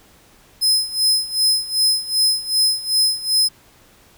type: tone with tremolo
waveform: sawtooth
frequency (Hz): 5100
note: D#8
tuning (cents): +42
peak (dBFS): -10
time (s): 0.61-3.49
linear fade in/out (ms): 20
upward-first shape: sine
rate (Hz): 2.6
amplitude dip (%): 85
effects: pink hiss -51 dBFS RMS until 4.17 s